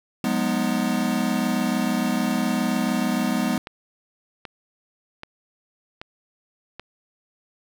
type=chord; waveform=square; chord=G# minor seventh; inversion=third; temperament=equal with one note detuned; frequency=180.77 / 207.7 / 246.9 / 311.1 Hz; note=F#3 / G#3 / B3 / D#4; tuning=-40 / 0 / 0 / 0 cents; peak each=-30 / -26 / -25 / -31 dBFS; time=0.24-3.58 s; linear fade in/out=2 ms
type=click train; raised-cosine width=0.3 ms; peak=-19 dBFS; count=6; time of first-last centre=2.89-6.796 s; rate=1.28 Hz
effects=none